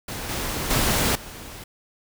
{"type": "noise with level steps", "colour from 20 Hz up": "pink", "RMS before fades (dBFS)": [-32, -28, -21, -39], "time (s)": [0.08, 1.64], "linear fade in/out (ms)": 5, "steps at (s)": [0.29, 0.7, 1.15], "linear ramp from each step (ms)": 5, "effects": []}